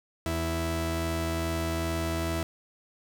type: tone pair together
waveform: sawtooth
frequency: 82.4 / 329.6 Hz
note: E2 / E4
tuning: 0 / 0 cents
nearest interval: 2 octaves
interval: 2400 cents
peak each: -26 dBFS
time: 0.26-2.43 s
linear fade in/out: 0 ms
effects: 9-bit